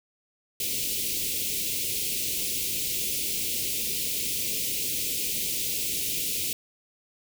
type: band-stop noise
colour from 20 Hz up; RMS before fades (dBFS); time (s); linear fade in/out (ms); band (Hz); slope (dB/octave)
white; -29; 0.6-6.53; 2; 510 to 2300; 48
effects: none